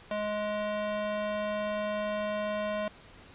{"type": "tone with high-pass filter", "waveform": "square", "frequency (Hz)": 210, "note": "G#3", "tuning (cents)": 19, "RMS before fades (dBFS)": -32, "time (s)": [0.11, 2.88], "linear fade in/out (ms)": 2, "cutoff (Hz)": 440, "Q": 4.8, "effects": ["pink hiss -53 dBFS RMS until 3.34 s", "resampled to 8000 Hz"]}